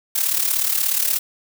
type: noise with amplitude modulation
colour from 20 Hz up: blue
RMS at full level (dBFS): -17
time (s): 0.15-1.19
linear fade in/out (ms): 10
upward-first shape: sine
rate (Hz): 36.7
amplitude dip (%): 70
effects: none